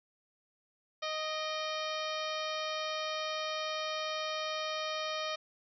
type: harmonic tone with a mistuned harmonic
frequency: 622.3 Hz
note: D#5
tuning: in tune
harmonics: 1 / 2 / 3 / 4 / 5 / 6 / 7 / 8 / 9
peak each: -38 / -39 / -45 / -44 / -43 / -44 / -47 / -49 / -48 dBFS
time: 1.02-5.36 s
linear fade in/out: 10 ms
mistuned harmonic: 4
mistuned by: -59 cents
effects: none